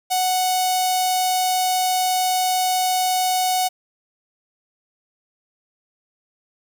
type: tone with notch filter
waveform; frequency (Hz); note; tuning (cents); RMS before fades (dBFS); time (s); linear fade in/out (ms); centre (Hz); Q
sawtooth; 739; F#5; -2; -20; 0.1-3.69; 20; 1600; 0.56
effects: none